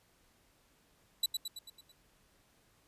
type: tone with echo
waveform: sawtooth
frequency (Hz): 3951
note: B7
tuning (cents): 0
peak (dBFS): -24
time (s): 1.23-1.26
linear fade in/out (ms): 5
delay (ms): 110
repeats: 6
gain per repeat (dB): -5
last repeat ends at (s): 1.92
effects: pink hiss -69 dBFS RMS until 2.87 s + resampled to 32000 Hz